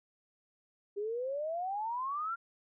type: exponential sweep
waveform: sine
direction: up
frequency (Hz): 397.2 to 1402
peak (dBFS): -33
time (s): 0.96-2.36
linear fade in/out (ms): 20
effects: none